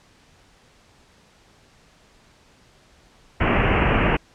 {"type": "low-pass noise", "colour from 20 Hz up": "pink", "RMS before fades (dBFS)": -19, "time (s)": [3.4, 4.17], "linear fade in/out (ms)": 10, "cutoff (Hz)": 2900, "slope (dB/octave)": 96, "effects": ["pink hiss -55 dBFS RMS until 4.34 s", "low-pass 7000 Hz 12 dB/octave"]}